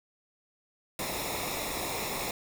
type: noise with comb filter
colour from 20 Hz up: pink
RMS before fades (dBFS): -34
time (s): 0.99-2.31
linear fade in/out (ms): 2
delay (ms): 0.65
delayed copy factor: -0.7
effects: none